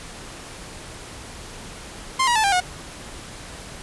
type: tone with pitch steps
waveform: sawtooth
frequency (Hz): 1051 / 958.2 / 873.6 / 796.5 / 726.2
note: C6 / A#5 / A5 / G5 / F#5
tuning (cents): +7 / +47 / -13 / +27 / -33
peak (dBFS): -13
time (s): 2.19-2.605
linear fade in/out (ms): 10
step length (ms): 83
effects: pink hiss -38 dBFS RMS until 3.82 s + resampled to 24000 Hz